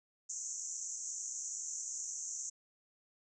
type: band-pass noise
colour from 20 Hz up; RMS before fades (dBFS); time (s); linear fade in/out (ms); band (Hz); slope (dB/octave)
white; -42; 0.29-2.5; 10; 6000 to 7400; 96
effects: none